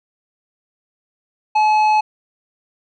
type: tone with tanh clipping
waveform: sine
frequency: 856 Hz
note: A5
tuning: 48 cents flat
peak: -13 dBFS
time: 1.55-2.01 s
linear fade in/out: 10 ms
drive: 9 dB
effects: none